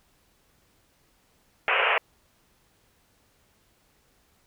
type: band-pass noise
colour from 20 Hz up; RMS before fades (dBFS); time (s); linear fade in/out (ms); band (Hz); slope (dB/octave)
white; -23; 1.68-1.98; 0; 410 to 2900; 96
effects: pink hiss -65 dBFS RMS until 4.46 s